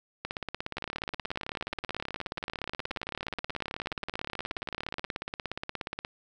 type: two click trains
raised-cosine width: 0.3 ms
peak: -19 / -17 dBFS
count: 82 / 99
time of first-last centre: 0.77-5.102 / 0.25-6.049 s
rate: 18.7 / 16.9 Hz
effects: none